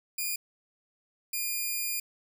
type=tone pair in turn; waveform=5% pulse; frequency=2432 / 2420 Hz; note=D#7 / D#7; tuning=-40 / -49 cents; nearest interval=unison; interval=9 cents; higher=first; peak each=-20 dBFS; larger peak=neither; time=0.18-0.36 / 1.33-2 s; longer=second; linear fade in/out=5 ms; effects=none